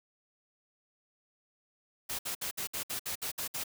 white noise bursts, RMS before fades -36 dBFS, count 10, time 2.09-3.639 s, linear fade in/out 10 ms, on 100 ms, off 61 ms, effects none

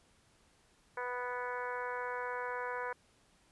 harmonic tone, 246.9 Hz, B3, in tune, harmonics 2 / 3 / 4 / 5 / 6 / 7 / 8 / 9, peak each -41 / -49 / -40 / -49 / -43 / -46 / -53 / -52 dBFS, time 0.97-2.93 s, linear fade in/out 5 ms, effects pink hiss -68 dBFS RMS until 3.51 s + resampled to 24000 Hz

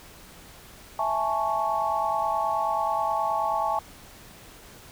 sine chord, A major seventh, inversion second, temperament equal, 659.3 / 830.6 / 880 / 1108.7 Hz, E5 / G#5 / A5 / C#6, 0 / 0 / 0 / 0 cents, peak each -30 / -28 / -28 / -29 dBFS, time 0.99-3.79 s, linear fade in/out 2 ms, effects pink hiss -48 dBFS RMS until 4.91 s

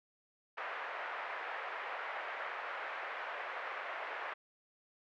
white band-pass noise, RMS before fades -42 dBFS, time 0.57-4.34 s, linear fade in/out 10 ms, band 530 to 2000 Hz, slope 24 dB/octave, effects none

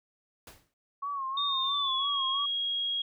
pink noise with exponential decay, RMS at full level -45 dBFS, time 0.47-0.74 s, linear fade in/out 2 ms, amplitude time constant 58 ms
sine tone with vibrato, 1100 Hz, C#6, 14 cents flat, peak -31 dBFS, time 1.02-2.46 s, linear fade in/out 10 ms, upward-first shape sine, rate 3 Hz, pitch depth 72 cents each way
sine tone with pitch glide, 3667 to 3286 Hz, A#7 to G#7, -29 to -19 cents, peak -28 dBFS, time 1.37-3.02 s, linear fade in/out 5 ms, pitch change -190 cents, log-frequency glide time 1.59-2.13 s
effects none

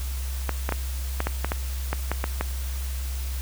clicks, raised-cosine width 0.5 ms, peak -10 dBFS, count 11, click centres 0.493 / 0.691 / 0.723 / 1.204 / 1.27 / 1.446 / 1.519 / 1.93 / 2.116 / 2.241 / 2.41 s, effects added 65 Hz sine -27 dBFS peak until 3.41 s + white hiss -40 dBFS RMS until 3.41 s

